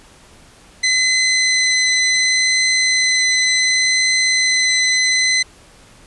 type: tone with vibrato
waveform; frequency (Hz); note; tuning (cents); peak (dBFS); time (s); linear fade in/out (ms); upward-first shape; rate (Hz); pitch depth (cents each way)
20% pulse; 2031; B6; +48; -8; 0.83-5.43; 10; triangle; 0.68; 8
effects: pink hiss -46 dBFS RMS until 6.06 s + resampled to 24000 Hz